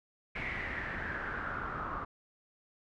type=noise with low-pass filter sweep; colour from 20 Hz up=pink; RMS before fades=-38 dBFS; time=0.35-2.05 s; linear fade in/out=10 ms; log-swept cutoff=2200 to 1200 Hz; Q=6.7; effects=none